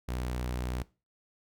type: tone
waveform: sawtooth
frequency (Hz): 61.74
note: B1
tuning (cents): 0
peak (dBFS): -28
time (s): 0.08-0.83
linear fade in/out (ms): 10
effects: noise-tail reverb RT60 0.3 s tail -20 dB re dry